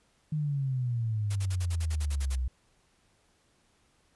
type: exponential sweep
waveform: sine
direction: down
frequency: 155.56 to 61.5 Hz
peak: -27 dBFS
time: 0.32-2.48 s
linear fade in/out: 5 ms
type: noise bursts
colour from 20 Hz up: white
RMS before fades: -41 dBFS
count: 11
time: 1.3-2.358 s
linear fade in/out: 10 ms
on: 58 ms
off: 42 ms
effects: pink hiss -68 dBFS RMS until 4.15 s + resampled to 24000 Hz